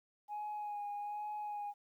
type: tone with vibrato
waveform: sine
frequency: 830.6 Hz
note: G#5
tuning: in tune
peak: -37 dBFS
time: 0.28-1.74 s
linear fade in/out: 50 ms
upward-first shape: sine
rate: 1.2 Hz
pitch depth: 22 cents each way
effects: tanh soft clip ceiling -36 dBFS + 12-bit